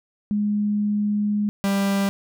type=tone pair in turn; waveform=sine / 45% pulse; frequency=207.7 / 197.61 Hz; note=G#3 / G3; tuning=0 / +14 cents; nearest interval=minor second; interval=86 cents; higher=first; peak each=-19 dBFS; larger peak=neither; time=0.31-1.49 / 1.64-2.09 s; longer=first; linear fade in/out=0 ms; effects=none